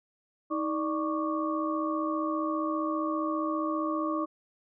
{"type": "tone cluster", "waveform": "sine", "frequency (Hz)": [315.7, 592, 1111, 1186], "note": ["D#4", "D5", "C#6", "D6"], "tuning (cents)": [25, 14, 4, 17], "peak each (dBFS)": [-30, -35, -33, -37], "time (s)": [0.5, 4.26], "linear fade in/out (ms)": 20, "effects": []}